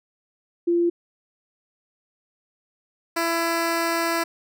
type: tone pair in turn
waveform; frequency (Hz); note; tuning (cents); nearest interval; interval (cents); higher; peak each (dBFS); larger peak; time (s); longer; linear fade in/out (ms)
sine / 10% pulse; 344 / 334.2; F4 / E4; -26 / +24; minor second; 50; first; -17 / -13; second; 0.67-0.9 / 3.16-4.24; second; 10
effects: none